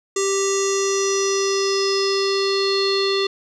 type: tone with low-pass filter sweep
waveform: square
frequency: 392 Hz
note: G4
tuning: in tune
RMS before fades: -20 dBFS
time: 0.16-3.27 s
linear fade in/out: 5 ms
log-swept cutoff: 7100 to 4000 Hz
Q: 7.8
effects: none